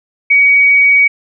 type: tone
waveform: sine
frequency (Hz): 2257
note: C#7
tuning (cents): +31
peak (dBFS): -5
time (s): 0.3-1.08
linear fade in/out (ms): 10
effects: none

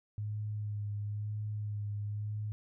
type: tone with vibrato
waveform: sine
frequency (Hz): 104.6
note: G#2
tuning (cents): +13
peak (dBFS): -34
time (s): 0.18-2.52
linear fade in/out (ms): 0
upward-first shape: sine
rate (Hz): 1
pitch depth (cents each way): 23
effects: none

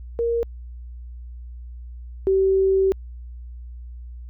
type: tone pair in turn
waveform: sine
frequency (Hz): 467.1 / 384.4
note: A#4 / G4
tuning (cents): +3 / -34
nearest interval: minor third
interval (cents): 337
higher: first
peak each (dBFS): -19 / -15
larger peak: second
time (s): 0.19-0.43 / 2.27-2.92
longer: second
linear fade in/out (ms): 0
effects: added 60 Hz sine -34 dBFS peak until 4.29 s

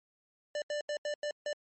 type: tone bursts at uneven times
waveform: square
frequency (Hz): 591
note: D5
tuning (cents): +11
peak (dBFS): -33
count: 6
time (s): 0.55-0.62 / 0.7-0.81 / 0.89-0.97 / 1.05-1.14 / 1.23-1.31 / 1.46-1.53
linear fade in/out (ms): 2
effects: low-pass 12000 Hz 12 dB/octave + MP3 32 kbps

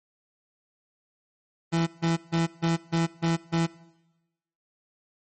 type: tone bursts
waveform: 30% pulse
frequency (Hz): 166.2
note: E3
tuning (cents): +15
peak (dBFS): -19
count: 7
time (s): 1.72-3.67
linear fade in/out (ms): 20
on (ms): 150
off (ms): 150
effects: noise-tail reverb RT60 1.0 s tail -20 dB re dry + MP3 32 kbps

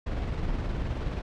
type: noise with tremolo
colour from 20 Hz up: brown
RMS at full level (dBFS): -29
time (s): 0.06-1.22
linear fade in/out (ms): 10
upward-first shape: square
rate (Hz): 19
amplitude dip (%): 30
effects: low-pass 4000 Hz 12 dB/octave

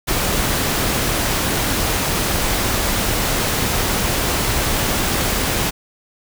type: noise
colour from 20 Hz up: pink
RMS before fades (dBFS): -19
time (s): 0.07-5.71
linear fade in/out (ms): 20
effects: none

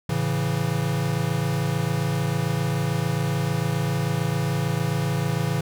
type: chord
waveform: square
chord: A major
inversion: none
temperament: equal with one note detuned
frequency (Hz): 110 / 138.59 / 165.48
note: A2 / C#3 / E3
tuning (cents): 0 / 0 / +7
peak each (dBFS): -29 / -26 / -27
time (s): 0.09-5.61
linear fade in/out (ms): 5
effects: none

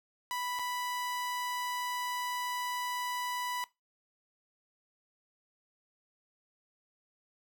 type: tone with dropouts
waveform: sawtooth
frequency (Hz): 987.8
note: B5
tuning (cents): 0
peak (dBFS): -30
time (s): 0.31-3.64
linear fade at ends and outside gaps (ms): 0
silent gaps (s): 0.589-0.594
effects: noise-tail reverb RT60 0.2 s tail -19 dB re dry

